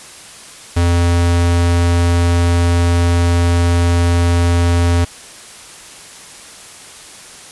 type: tone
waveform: square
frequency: 86.3 Hz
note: F2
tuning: 20 cents flat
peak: -11 dBFS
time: 0.76-5.05 s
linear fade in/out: 10 ms
effects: white hiss -36 dBFS RMS until 7.51 s + resampled to 24000 Hz